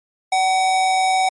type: tone with amplitude modulation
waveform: square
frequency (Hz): 755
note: F#5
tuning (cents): +35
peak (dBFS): -14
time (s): 0.32-1.29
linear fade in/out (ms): 5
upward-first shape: sine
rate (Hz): 173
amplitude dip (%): 30
effects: MP3 48 kbps